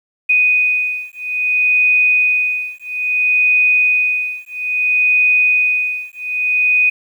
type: beating tone pair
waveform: sine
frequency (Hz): 2489 / 2489.6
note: D#7 / D#7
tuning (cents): 0 / 0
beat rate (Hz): 0.6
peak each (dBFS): -15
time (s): 0.29-6.9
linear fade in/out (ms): 10
effects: 8-bit